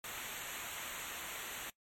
pink noise with comb filter, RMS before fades -44 dBFS, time 0.04-1.7 s, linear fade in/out 2 ms, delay 0.2 ms, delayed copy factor -0.85, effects noise-tail reverb RT60 0.1 s tail -21 dB re dry + MP3 64 kbps

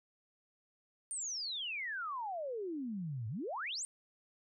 sine exponential two-way sweep, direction down then up, 9090 to 103.7 to 9090 Hz, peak -37 dBFS, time 1.11-3.85 s, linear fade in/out 0 ms, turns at 3.28 s, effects none

